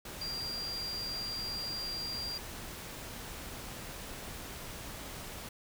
sine tone in noise, 4757 Hz, D8, 21 cents sharp, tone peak -36 dBFS, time 0.21-2.38 s, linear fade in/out 5 ms, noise pink, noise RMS -44 dBFS, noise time 0.05-5.49 s, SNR +5 dB, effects none

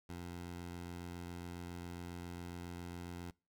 15% pulse tone, 87.31 Hz, F2, in tune, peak -38 dBFS, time 0.09-3.31 s, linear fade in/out 5 ms, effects noise-tail reverb RT60 0.3 s tail -24 dB re dry

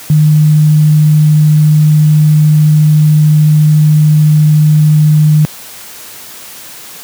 sine tone, 152.3 Hz, D#3, 37 cents flat, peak -3 dBFS, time 0.1-5.45 s, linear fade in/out 0 ms, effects white hiss -30 dBFS RMS until 7.03 s + high-pass 80 Hz 12 dB/octave

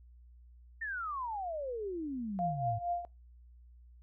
sine exponential sweep, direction down, 1845 to 103.83 Hz, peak -35 dBFS, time 0.81-2.79 s, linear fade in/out 10 ms
sine tone with tremolo, 698.5 Hz, F5, in tune, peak -29 dBFS, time 2.39-3.05 s, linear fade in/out 0 ms, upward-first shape triangle, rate 4.3 Hz, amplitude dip 80%
effects noise-tail reverb RT60 0.2 s tail -22 dB re dry + added 60 Hz sine -54 dBFS peak until 4.02 s

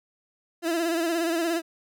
30% pulse tone with vibrato, 333.9 Hz, E4, 22 cents sharp, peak -21 dBFS, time 0.62-1.62 s, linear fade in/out 50 ms, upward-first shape sine, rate 17 Hz, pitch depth 62 cents each way, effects none

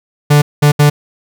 45% pulse tone bursts at uneven times, 146.83 Hz, D3, in tune, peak -5 dBFS, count 3, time 0.3-0.42 / 0.62-0.72 / 0.79-0.9 s, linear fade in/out 10 ms, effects none

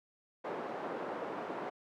pink band-pass noise, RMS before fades -40 dBFS, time 0.44-1.7 s, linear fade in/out 10 ms, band 340 to 1000 Hz, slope 12 dB/octave, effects high-pass 150 Hz 12 dB/octave

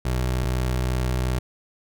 25% pulse tone pair in turn, 62.8 / 62.8 Hz, B1 / B1, +30 / +30 cents, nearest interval unison, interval 0 cents, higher neither, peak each -18 / -18 dBFS, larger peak neither, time 0.05-0.44 / 0.44-1.39 s, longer second, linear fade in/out 5 ms, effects none

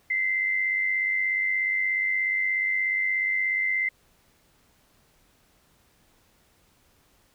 sine tone pair together, 1978.2 / 2075 Hz, B6 / C7, +2 / -15 cents, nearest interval minor second, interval 83 cents, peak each -32 / -23 dBFS, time 0.1-3.89 s, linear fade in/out 5 ms, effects pink hiss -63 dBFS RMS until 7.34 s

